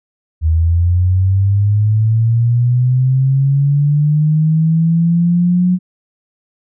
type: linear sweep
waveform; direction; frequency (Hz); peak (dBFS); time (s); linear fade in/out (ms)
sine; up; 78.3 to 182.6; -9; 0.41-5.79; 50
effects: none